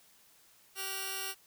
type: tone cluster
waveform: 5% pulse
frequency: 386.9 / 1440 / 2797 Hz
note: G4 / F#6 / F7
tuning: -23 / -47 / +2 cents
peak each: -29 / -31 / -30 dBFS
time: 0.75-1.35 s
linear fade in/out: 50 ms
effects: white hiss -63 dBFS RMS until 1.46 s